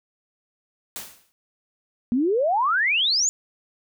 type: noise with exponential decay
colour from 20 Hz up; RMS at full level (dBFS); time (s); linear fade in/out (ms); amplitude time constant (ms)
white; -31; 0.96-1.32; 0; 78
type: exponential sweep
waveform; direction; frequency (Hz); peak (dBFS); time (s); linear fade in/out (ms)
sine; up; 228.8 to 7100; -18; 2.12-3.29; 0
effects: none